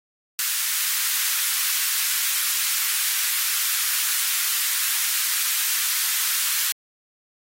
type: high-pass noise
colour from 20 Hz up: white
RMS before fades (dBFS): -23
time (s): 0.39-6.72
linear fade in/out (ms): 0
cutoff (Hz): 1300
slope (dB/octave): 24
effects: AAC 48 kbps